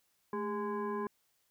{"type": "tone with frequency modulation", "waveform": "sine", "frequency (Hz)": 407.1, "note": "G#4", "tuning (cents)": -35, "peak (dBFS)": -33, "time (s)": [0.33, 1.07], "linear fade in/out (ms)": 2, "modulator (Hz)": 623, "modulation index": 1.2, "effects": ["white hiss -75 dBFS RMS until 1.5 s"]}